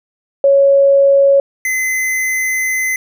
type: tone pair in turn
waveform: sine / square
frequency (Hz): 554.4 / 2044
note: C#5 / C7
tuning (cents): 0 / -41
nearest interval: octave + major seventh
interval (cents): 2259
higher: second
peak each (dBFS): -6 / -15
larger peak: first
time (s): 0.44-1.4 / 1.65-2.96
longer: second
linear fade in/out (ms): 2
effects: none